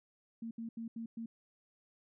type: tone bursts at uneven times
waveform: sine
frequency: 228.6 Hz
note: A#3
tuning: 34 cents flat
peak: -39 dBFS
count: 5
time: 0.42-0.51 / 0.58-0.69 / 0.77-0.88 / 0.96-1.06 / 1.17-1.26 s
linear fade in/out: 5 ms
effects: none